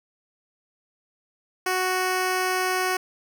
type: tone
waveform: 10% pulse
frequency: 370 Hz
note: F#4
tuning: in tune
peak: -14 dBFS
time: 1.66-2.97 s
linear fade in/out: 5 ms
effects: none

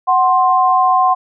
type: tone pair together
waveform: sine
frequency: 744 / 1051 Hz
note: F#5 / C6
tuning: +9 / +7 cents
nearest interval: tritone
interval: 598 cents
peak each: -12 dBFS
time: 0.07-1.15 s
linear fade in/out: 20 ms
effects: none

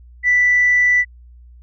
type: tone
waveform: sine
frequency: 1975.5 Hz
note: B6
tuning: in tune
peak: -10 dBFS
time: 0.23-1.05 s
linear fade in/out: 50 ms
effects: tanh soft clip ceiling -6 dBFS + added 60 Hz sine -40 dBFS peak until 1.62 s

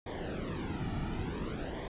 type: noise with flanger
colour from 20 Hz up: brown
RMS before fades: -37 dBFS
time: 0.06-1.88 s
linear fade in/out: 5 ms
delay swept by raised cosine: 0.73 to 1.93 ms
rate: 0.55 Hz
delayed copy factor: -0.8
effects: resampled to 8000 Hz

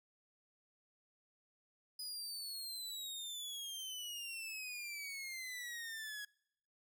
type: exponential sweep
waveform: sawtooth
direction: down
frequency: 5000 to 1661.2 Hz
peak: -40 dBFS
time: 1.99-6.25 s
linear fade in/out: 5 ms
effects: noise-tail reverb RT60 0.8 s tail -26 dB re dry

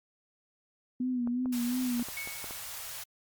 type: tone with vibrato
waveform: sine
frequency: 246.9 Hz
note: B3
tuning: in tune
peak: -28 dBFS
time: 1-2.03 s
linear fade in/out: 5 ms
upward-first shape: sine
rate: 2.8 Hz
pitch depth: 58 cents each way
type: clicks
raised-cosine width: 1 ms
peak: -29 dBFS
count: 7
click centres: 1.274 / 1.458 / 1.996 / 2.086 / 2.274 / 2.443 / 2.509 s
type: band-stop noise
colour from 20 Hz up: white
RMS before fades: -41 dBFS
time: 1.52-3.04 s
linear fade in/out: 10 ms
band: 140 to 560 Hz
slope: 24 dB/octave
type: tone with exponential decay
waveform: sine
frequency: 2217 Hz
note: C#7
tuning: in tune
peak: -34 dBFS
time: 2.17-2.77 s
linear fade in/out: 2 ms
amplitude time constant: 130 ms
effects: Opus 48 kbps

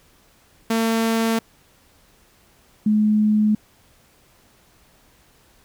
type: tone pair in turn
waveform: sawtooth / sine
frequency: 226.1 / 212.7 Hz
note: A3 / G#3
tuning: +47 / +42 cents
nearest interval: minor second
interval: 105 cents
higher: first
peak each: -14 / -14 dBFS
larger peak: neither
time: 0.7-1.39 / 2.86-3.55 s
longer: neither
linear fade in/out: 5 ms
effects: pink hiss -56 dBFS RMS until 5.64 s

